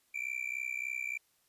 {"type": "tone with amplitude modulation", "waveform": "triangle", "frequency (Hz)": 2349, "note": "D7", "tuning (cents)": 0, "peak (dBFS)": -29, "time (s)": [0.14, 1.18], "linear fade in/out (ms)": 10, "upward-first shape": "sine", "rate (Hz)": 63.4, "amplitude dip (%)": 95, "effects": ["white hiss -72 dBFS RMS until 1.48 s", "resampled to 32000 Hz"]}